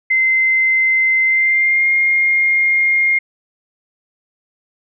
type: tone with pitch glide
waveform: sine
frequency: 2070 to 2127 Hz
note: C7 to C7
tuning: -19 to +28 cents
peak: -11 dBFS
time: 0.1-3.19 s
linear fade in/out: 10 ms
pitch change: +47 cents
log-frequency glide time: 1.24-1.88 s
effects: none